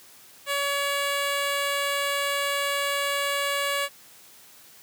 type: tone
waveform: 10% pulse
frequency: 565 Hz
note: C#5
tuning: 33 cents sharp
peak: -16 dBFS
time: 0.46-3.89 s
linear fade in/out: 50 ms
effects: white hiss -51 dBFS RMS until 4.82 s + high-pass 80 Hz 12 dB/octave